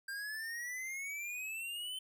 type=exponential sweep; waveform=square; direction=up; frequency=1585 to 3082 Hz; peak=-40 dBFS; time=0.08-1.99 s; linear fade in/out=5 ms; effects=none